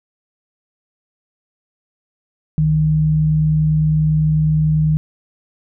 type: tone pair together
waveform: sine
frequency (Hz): 65 / 154.6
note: C2 / D#3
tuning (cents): -11 / -11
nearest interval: octave + minor third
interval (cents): 1500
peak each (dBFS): -24 / -12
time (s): 2.58-4.97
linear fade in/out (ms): 0
effects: none